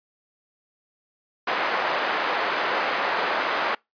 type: band-pass noise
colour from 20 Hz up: white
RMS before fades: -25 dBFS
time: 1.47-3.75 s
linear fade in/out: 5 ms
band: 490 to 1500 Hz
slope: 12 dB/octave
effects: noise-tail reverb RT60 0.2 s tail -26 dB re dry + resampled to 11025 Hz